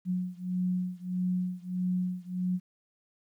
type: beating tone pair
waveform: sine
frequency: 181.1 / 182.7 Hz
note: F#3 / F#3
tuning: -37 / -22 cents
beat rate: 1.6 Hz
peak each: -31 / -32 dBFS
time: 0.05-2.6 s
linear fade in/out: 50 ms
effects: 11-bit